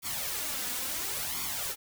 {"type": "noise with flanger", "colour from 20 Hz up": "white", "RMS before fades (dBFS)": -34, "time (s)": [0.02, 1.76], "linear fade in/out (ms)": 50, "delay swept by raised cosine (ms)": [0.88, 4.08], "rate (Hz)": 0.72, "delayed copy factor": 0.65, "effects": []}